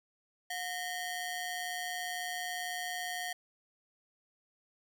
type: ring-modulated tone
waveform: sawtooth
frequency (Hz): 1284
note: E6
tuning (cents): -46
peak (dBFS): -29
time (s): 0.5-3.33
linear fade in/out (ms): 5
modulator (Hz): 563
effects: none